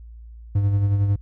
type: tone with tremolo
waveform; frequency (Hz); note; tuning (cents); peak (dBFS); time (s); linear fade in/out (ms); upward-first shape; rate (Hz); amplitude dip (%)
triangle; 100.6; G2; +45; -13; 0.55-1.16; 5; sine; 11; 40
effects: added 57 Hz sine -38 dBFS peak until 1.21 s